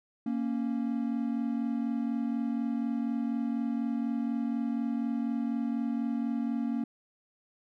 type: tone pair together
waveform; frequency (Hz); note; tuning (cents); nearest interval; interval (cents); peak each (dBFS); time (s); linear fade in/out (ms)
triangle; 233.1 / 277.2; A#3 / C#4; 0 / 0; minor third; 300; -28 / -31; 0.26-6.84; 5
effects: none